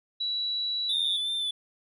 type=tone with pitch glide; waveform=sine; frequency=3925 to 3662 Hz; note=B7 to A#7; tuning=-11 to -32 cents; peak=-27 dBFS; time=0.2-1.17 s; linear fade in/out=10 ms; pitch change=-121 cents; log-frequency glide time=0.89-0.97 s
type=tone with vibrato; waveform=triangle; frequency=3520 Hz; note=A7; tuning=in tune; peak=-26 dBFS; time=0.89-1.51 s; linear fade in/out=5 ms; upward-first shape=sine; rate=2.8 Hz; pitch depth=31 cents each way
effects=none